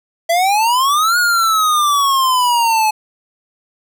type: exponential two-way sweep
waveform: square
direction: up then down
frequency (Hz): 660 to 1454 to 853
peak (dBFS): -12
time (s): 0.29-2.91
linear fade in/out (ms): 10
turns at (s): 1.18
effects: none